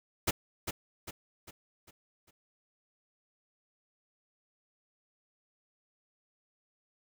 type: noise with echo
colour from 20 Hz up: pink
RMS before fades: -28 dBFS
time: 0.27-0.31 s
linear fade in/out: 10 ms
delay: 400 ms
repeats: 5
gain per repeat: -7 dB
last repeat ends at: 2.31 s
effects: none